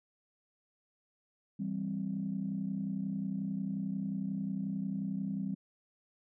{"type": "chord", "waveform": "sine", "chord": "C major", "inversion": "first", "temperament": "equal", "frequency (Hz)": [164.81, 196, 261.6], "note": ["E3", "G3", "C4"], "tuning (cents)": [0, 0, 0], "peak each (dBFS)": [-40, -34, -40], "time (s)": [1.59, 5.55], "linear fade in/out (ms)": 10, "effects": ["tanh soft clip ceiling -24 dBFS"]}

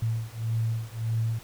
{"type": "beating tone pair", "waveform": "sine", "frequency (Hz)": [112.3, 114], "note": ["A2", "A#2"], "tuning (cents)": [36, -38], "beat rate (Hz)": 1.7, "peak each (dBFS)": -29, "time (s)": [0.02, 1.39], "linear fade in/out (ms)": 5, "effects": ["pink hiss -49 dBFS RMS until 1.43 s"]}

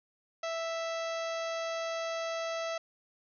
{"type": "harmonic tone with a mistuned harmonic", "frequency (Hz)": 659.3, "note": "E5", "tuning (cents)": 0, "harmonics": [1, 2, 3, 4, 5, 6, 7, 8, 9, 10], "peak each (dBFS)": [-34, -40, -44, -46, -48, -50, -51, -52, -53, -54], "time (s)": [0.43, 2.78], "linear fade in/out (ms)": 5, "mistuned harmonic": 10, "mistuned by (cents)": -61, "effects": []}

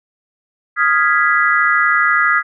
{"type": "chord", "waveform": "sine", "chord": "F half-diminished seventh", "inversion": "third", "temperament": "equal", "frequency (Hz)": [1244.5, 1396.9, 1661.2, 1975.5], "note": ["Eb6", "F6", "Ab6", "Cb7"], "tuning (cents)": [0, 0, 0, 0], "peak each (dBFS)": [-16, -17, -16, -17], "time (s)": [0.76, 2.43], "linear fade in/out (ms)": 50, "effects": []}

